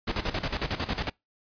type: noise with tremolo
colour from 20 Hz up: pink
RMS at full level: -28 dBFS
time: 0.07-1.1 s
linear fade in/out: 10 ms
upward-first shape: square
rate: 11 Hz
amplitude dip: 75%
effects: noise-tail reverb RT60 0.2 s tail -26 dB re dry + resampled to 11025 Hz